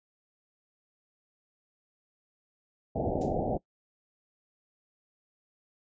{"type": "low-pass noise", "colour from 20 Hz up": "white", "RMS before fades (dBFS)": -30, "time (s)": [2.95, 3.58], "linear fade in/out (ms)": 10, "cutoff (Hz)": 790, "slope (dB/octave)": 96}
{"type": "noise with exponential decay", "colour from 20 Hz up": "violet", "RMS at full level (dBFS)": -38, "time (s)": [3.21, 3.39], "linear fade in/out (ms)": 5, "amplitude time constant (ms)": 38}
{"effects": ["noise-tail reverb RT60 0.1 s tail -22 dB re dry", "resampled to 16000 Hz"]}